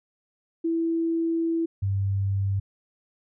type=tone pair in turn; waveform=sine; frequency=330.4 / 98.23 Hz; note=E4 / G2; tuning=+4 / +4 cents; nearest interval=octave + major sixth; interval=2100 cents; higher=first; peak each=-22 dBFS; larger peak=neither; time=0.64-1.66 / 1.82-2.6 s; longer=first; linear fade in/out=10 ms; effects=none